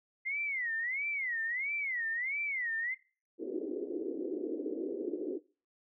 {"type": "tone with vibrato", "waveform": "sine", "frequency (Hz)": 2051, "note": "C7", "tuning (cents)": -35, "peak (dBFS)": -32, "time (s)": [0.25, 2.95], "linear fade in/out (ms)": 20, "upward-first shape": "sine", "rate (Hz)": 1.5, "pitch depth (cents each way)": 230}
{"type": "band-pass noise", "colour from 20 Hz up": "white", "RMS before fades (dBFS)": -37, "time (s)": [3.38, 5.4], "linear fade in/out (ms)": 50, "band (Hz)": [290, 430], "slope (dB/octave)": 48}
{"effects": ["noise-tail reverb RT60 0.4 s tail -23 dB re dry"]}